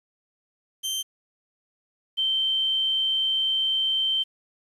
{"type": "tone pair in turn", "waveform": ["sawtooth", "sine"], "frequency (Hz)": [3128, 3116], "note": ["G7", "G7"], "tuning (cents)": [-4, -11], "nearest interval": "unison", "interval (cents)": 7, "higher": "first", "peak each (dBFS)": [-23, -21], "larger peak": "second", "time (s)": [[0.83, 1.03], [2.17, 4.24]], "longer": "second", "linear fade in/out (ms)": 20, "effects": ["resampled to 32000 Hz", "9-bit"]}